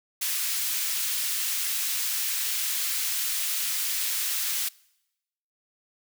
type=high-pass noise; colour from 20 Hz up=white; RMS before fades=-28 dBFS; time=0.21-4.69 s; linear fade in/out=10 ms; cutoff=1900 Hz; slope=12 dB/octave; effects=noise-tail reverb RT60 0.9 s tail -24 dB re dry